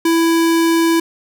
square tone, 331.2 Hz, E4, 8 cents sharp, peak -12 dBFS, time 0.05-1 s, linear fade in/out 5 ms, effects none

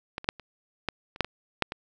clicks, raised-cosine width 0.3 ms, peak -16 / -24 / -6 / -28 / -11 / -27 / -6 / -19 / -6 / -18 dBFS, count 10, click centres 0.181 / 0.244 / 0.289 / 0.397 / 0.887 / 1.161 / 1.207 / 1.246 / 1.623 / 1.721 s, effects none

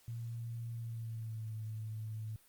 sine tone with pitch glide, 116.54 to 109.37 Hz, A#2 to A2, 0 to -10 cents, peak -39 dBFS, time 0.08-2.36 s, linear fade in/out 0 ms, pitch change -110 cents, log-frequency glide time 0.75-1.55 s, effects white hiss -66 dBFS RMS until 2.48 s + Opus 48 kbps

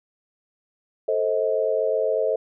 sine chord, A diminished, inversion none, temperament just, 440 / 528 / 633.6 Hz, A4 / C5 / Eb5, 0 / +16 / +31 cents, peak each -24 dBFS, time 1.08-2.36 s, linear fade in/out 5 ms, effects none

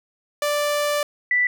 sawtooth / sine tone pair in turn, 587.3 / 1975.4 Hz, D5 / B6, 0 / 0 cents, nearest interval octave + major sixth, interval 2100 cents, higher second, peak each -16 dBFS, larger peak neither, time 0.42-1.03 / 1.31-1.47 s, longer first, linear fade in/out 2 ms, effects none

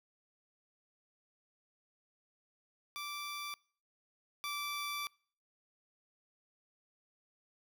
15% pulse tone pair in turn, 1169 / 1164.9 Hz, D6 / D6, -8 / -14 cents, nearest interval unison, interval 6 cents, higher first, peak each -34 / -31 dBFS, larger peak second, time 2.96-3.54 / 4.44-5.07 s, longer second, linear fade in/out 0 ms, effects noise-tail reverb RT60 0.5 s tail -26 dB re dry

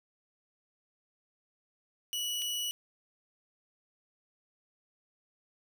sawtooth tone pair in turn, 2939 / 2939 Hz, F#7 / F#7, -12 / -12 cents, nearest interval unison, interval 0 cents, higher neither, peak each -29 / -29 dBFS, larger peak neither, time 2.13-2.42 / 2.42-2.71 s, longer neither, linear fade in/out 0 ms, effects none

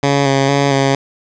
10% pulse tone with vibrato, 138.59 Hz, C#3, in tune, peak -3 dBFS, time 0.03-0.95 s, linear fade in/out 2 ms, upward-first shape square, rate 2.2 Hz, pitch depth 24 cents each way, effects resampled to 16000 Hz + 7-bit

